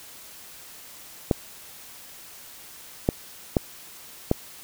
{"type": "clicks", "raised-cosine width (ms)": 2, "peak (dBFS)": -5, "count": 4, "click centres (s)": [1.312, 3.089, 3.568, 4.314], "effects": ["white hiss -45 dBFS RMS until 4.63 s"]}